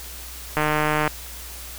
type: click train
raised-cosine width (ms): 0.5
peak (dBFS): -6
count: 78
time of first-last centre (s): 0.57-1.077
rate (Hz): 152
effects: added 60 Hz sine -39 dBFS peak until 1.78 s + white hiss -38 dBFS RMS until 1.78 s